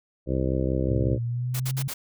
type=harmonic tone; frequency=65.41 Hz; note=C2; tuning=in tune; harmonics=1 / 2 / 3 / 4 / 5 / 6 / 7 / 8 / 9; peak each=-28 / -28 / -32 / -33 / -30 / -33 / -36 / -32 / -38 dBFS; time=0.26-1.19 s; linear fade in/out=50 ms
type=linear sweep; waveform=sine; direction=up; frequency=107.4 to 136.2 Hz; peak=-25 dBFS; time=0.88-1.88 s; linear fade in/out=5 ms
type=noise bursts; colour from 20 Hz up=white; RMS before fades=-33 dBFS; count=4; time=1.54-1.94 s; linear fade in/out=10 ms; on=61 ms; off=52 ms
effects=none